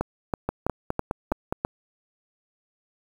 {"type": "two click trains", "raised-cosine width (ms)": 1, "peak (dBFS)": [-10, -11], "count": [6, 6], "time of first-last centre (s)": [[0.01, 1.649], [0.49, 1.525]], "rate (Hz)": [3.05, 4.83], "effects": ["7-bit"]}